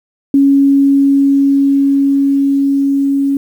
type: tone with level ramp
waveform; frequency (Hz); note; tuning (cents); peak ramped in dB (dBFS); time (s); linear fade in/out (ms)
sine; 277.2; C#4; 0; -5 to -10; 0.34-3.37; 2
effects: 7-bit